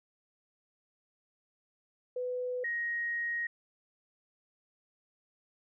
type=tone pair in turn; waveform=sine; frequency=498.9 / 1879.5 Hz; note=B4 / A#6; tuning=+17 / +14 cents; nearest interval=octave + major seventh; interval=2297 cents; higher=second; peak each=-32 / -31 dBFS; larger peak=second; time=2.16-2.64 / 2.64-3.47 s; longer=second; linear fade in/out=5 ms; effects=none